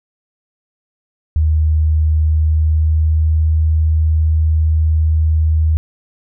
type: tone with pitch glide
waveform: sine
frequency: 77.78 to 78.73 Hz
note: D#2 to D#2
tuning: 0 to +21 cents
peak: -10 dBFS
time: 1.36-5.77 s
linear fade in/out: 0 ms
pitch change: +21 cents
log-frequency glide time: 2.21-3.38 s
effects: none